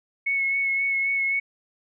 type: tone with vibrato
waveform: sine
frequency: 2197 Hz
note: C#7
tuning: 16 cents flat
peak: -21 dBFS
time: 0.26-1.4 s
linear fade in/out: 10 ms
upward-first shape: sine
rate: 3.8 Hz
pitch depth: 18 cents each way
effects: none